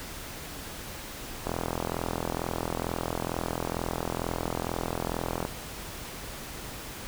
click train, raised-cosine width 1 ms, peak -15 dBFS, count 169, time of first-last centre 1.47-5.451 s, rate 42.2 Hz, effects pink hiss -40 dBFS RMS until 7.07 s

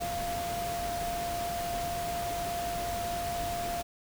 sine tone in noise, 694 Hz, F5, 11 cents flat, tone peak -32 dBFS, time 0-3.83 s, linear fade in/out 20 ms, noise pink, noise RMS -38 dBFS, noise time 0-3.83 s, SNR +3 dB, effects none

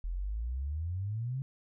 sine exponential sweep, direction up, 40.74 to 138 Hz, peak -32 dBFS, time 0.04-1.42 s, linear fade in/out 0 ms, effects none

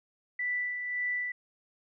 sine tone with tremolo, 1975.5 Hz, B6, in tune, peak -28 dBFS, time 0.39-1.32 s, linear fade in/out 5 ms, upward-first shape sine, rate 1.8 Hz, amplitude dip 45%, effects none

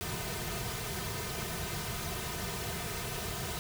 pink noise with comb filter, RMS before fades -37 dBFS, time 0.01-3.59 s, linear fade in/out 0 ms, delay 3.6 ms, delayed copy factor -0.85, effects none

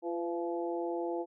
harmonic tone with a mistuned harmonic, 171.4 Hz, F3, 32 cents flat, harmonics 2 / 3 / 4 / 5, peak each -34 / -38 / -40 / -42 dBFS, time 0.02-1.26 s, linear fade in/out 50 ms, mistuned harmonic 3, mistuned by -35 cents, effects none

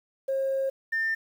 sine tone pair in turn, 538 / 1799.2 Hz, C5 / A6, +48 / +38 cents, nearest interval octave + major sixth, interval 2090 cents, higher second, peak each -23 dBFS, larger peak neither, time 0.28-0.7 / 0.92-1.15 s, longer first, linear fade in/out 10 ms, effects tanh soft clip ceiling -21 dBFS + 9-bit

